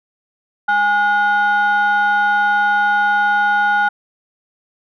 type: tone pair together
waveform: sine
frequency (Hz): 824 / 1442.6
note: G#5 / F#6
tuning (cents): -14 / -44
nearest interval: minor seventh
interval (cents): 970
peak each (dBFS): -13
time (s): 0.68-3.89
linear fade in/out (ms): 10
effects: tanh soft clip ceiling -9 dBFS